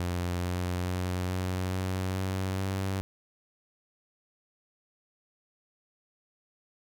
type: tone with pitch steps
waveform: sawtooth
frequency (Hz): 88.4 / 89.63 / 90.89 / 92.15 / 93.44 / 94.74 / 96.07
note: F2 / F2 / F#2 / F#2 / F#2 / F#2 / G2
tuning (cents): +22 / +45 / -30 / -7 / +18 / +41 / -34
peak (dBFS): -25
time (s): 0-3.01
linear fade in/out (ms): 0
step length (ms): 430
effects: none